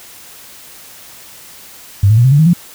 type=tone with pitch steps; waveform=sine; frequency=99.6 / 109.24 / 119.82 / 131.42 / 144.15 / 158.11 / 173.41 Hz; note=G2 / A2 / A#2 / C3 / D3 / D#3 / F3; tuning=+28 / -12 / +48 / +8 / -32 / +28 / -12 cents; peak=-5 dBFS; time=2.03-2.534 s; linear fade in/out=5 ms; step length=72 ms; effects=white hiss -37 dBFS RMS until 2.74 s